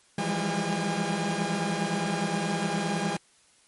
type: tone cluster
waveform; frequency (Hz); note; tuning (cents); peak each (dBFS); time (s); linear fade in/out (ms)
sawtooth; 163.5 / 173.2 / 198.2 / 205.5 / 812; E3 / F3 / G3 / G#3 / G#5; -14 / -14 / +19 / -18 / -39; -29; 0.18-3.17; 5
effects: white hiss -61 dBFS RMS until 3.67 s + MP3 48 kbps